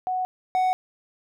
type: tone pair in turn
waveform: sine / triangle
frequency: 740 / 742.9 Hz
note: F#5 / F#5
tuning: 0 / +7 cents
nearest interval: unison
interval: 7 cents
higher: second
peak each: -23 / -17 dBFS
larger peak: second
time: 0.07-0.25 / 0.55-0.73 s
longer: neither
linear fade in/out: 0 ms
effects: none